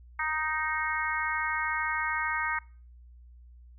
harmonic tone, 311.1 Hz, D#4, in tune, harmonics 3 / 4 / 5 / 6 / 7, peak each -34 / -34 / -34 / -34 / -34 dBFS, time 0.19-2.59 s, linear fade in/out 5 ms, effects noise-tail reverb RT60 0.4 s tail -24 dB re dry + added 60 Hz sine -49 dBFS peak until 3.78 s

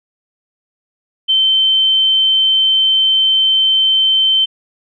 sine tone, 3095 Hz, G7, 23 cents flat, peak -9 dBFS, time 1.28-4.46 s, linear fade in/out 20 ms, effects none

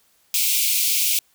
white high-pass noise, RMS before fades -20 dBFS, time 0.34-1.19 s, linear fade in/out 2 ms, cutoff 2200 Hz, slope 96 dB/octave, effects white hiss -61 dBFS RMS until 1.34 s

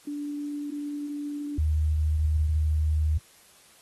sine tone pair in turn, 291.2 / 77.13 Hz, D4 / D#2, -15 / -15 cents, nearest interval octave + major seventh, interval 2300 cents, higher first, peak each -30 / -21 dBFS, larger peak second, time 0.07-1.58 / 1.58-3.18 s, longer second, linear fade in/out 5 ms, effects white hiss -56 dBFS RMS until 3.81 s + AAC 32 kbps

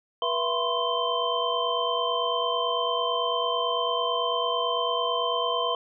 sine tone cluster, 484.2 / 669 / 1014 / 1063 / 3109 Hz, B4 / E5 / B5 / C6 / G7, -34 / +25 / +45 / +27 / -15 cents, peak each -30 dBFS, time 0.22-5.75 s, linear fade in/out 2 ms, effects none

